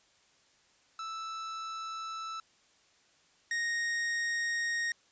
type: tone pair in turn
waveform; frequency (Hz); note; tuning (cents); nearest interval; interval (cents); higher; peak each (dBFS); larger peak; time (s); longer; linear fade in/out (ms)
45% pulse; 1318.5 / 1864.6; E6 / A#6; 0 / 0; tritone; 600; second; -37 / -30; second; 0.99-2.4 / 3.51-4.92; neither; 2
effects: white hiss -66 dBFS RMS until 5.11 s + resampled to 16000 Hz